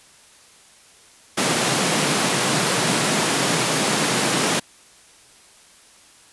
pink high-pass noise, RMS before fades -20 dBFS, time 1.37-4.6 s, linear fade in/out 10 ms, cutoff 130 Hz, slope 48 dB/octave, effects white hiss -50 dBFS RMS until 6.32 s + resampled to 24000 Hz

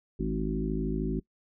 harmonic tone with a mistuned harmonic, 53.1 Hz, G#1, 39 cents sharp, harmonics 1 / 3 / 4 / 5 / 6 / 7, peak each -33 / -34 / -34 / -35 / -39 / -35 dBFS, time 0.19-1.2 s, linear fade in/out 10 ms, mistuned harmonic 6, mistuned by -21 cents, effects noise-tail reverb RT60 0.1 s tail -22 dB re dry

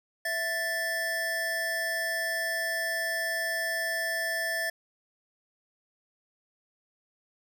square tone pair together, 660.7 / 1760 Hz, E5 / A6, +4 / 0 cents, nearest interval octave + perfect fourth, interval 1696 cents, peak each -35 / -30 dBFS, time 0.25-4.7 s, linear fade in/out 5 ms, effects none

